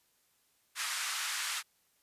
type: band-pass noise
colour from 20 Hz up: pink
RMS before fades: -36 dBFS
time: 0.75-1.63 s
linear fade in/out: 50 ms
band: 1200 to 11000 Hz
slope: 24 dB/octave
effects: white hiss -72 dBFS RMS until 2.02 s + resampled to 32000 Hz